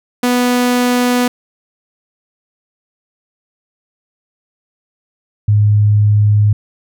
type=tone pair in turn; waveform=sawtooth / sine; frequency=246.4 / 104.56 Hz; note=B3 / G#2; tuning=-4 / +12 cents; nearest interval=octave + minor third; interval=1484 cents; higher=first; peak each=-7 dBFS; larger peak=neither; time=0.23-1.28 / 5.48-6.53 s; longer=neither; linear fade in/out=5 ms; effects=none